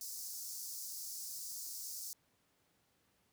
pink high-pass noise, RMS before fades -45 dBFS, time 0.01-2.13 s, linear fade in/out 0 ms, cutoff 4900 Hz, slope 48 dB/octave, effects pink hiss -75 dBFS RMS until 3.32 s + high-pass 80 Hz 12 dB/octave

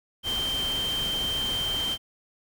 sine tone in noise, 3137 Hz, G7, 1 cent sharp, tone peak -26 dBFS, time 0.23-1.98 s, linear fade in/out 50 ms, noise pink, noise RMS -35 dBFS, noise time 0.23-1.98 s, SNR +6 dB, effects none

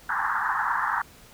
pink band-pass noise, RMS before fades -26 dBFS, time 0.09-1.02 s, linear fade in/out 5 ms, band 820 to 1800 Hz, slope 96 dB/octave, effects pink hiss -51 dBFS RMS until 1.33 s

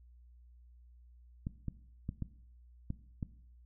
clicks, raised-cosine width 5 ms, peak -24 dBFS, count 6, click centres 1.469 / 1.683 / 2.091 / 2.223 / 2.904 / 3.228 s, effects noise-tail reverb RT60 0.7 s tail -18 dB re dry + added 60 Hz sine -56 dBFS peak until 3.65 s

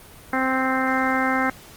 harmonic tone, 261.6 Hz, C4, in tune, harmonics 1 / 2 / 3 / 4 / 5 / 6 / 7 / 8, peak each -24 / -29 / -26 / -29 / -27 / -27 / -30 / -29 dBFS, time 0.33-1.5 s, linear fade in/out 2 ms, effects pink hiss -45 dBFS RMS until 1.76 s + Opus 32 kbps

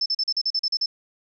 sine tone bursts, 5274 Hz, E8, in tune, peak -20 dBFS, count 10, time 0.01-0.86 s, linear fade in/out 5 ms, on 49 ms, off 40 ms, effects none

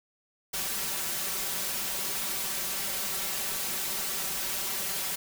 white noise with comb filter, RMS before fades -32 dBFS, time 0.53-5.16 s, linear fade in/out 10 ms, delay 5.2 ms, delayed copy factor +0.9, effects none

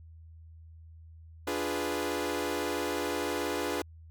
sawtooth chord, D diminished seventh, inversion none, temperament equal, 293.7 / 349.2 / 415.3 / 493.9 Hz, D4 / F4 / Ab4 / Cb5, 0 / 0 / 0 / 0 cents, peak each -32 dBFS, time 1.47-3.82 s, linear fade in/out 5 ms, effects added 81 Hz sine -48 dBFS peak until 4.1 s

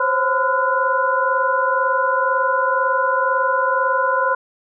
sine tone cluster, 521 / 543 / 1013 / 1378 / 1454 Hz, C5 / C#5 / B5 / F6 / F#6, -7 / -36 / +44 / -24 / -31 cents, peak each -23 / -24 / -18 / -27 / -22 dBFS, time 0-4.35 s, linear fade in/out 5 ms, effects none

